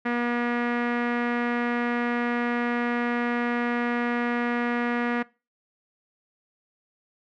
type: tone with low-pass filter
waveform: sawtooth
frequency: 240 Hz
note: B3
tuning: 49 cents flat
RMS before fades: -26 dBFS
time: 0.05-5.23 s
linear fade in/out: 10 ms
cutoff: 1900 Hz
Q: 2.9
effects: noise-tail reverb RT60 0.3 s tail -22 dB re dry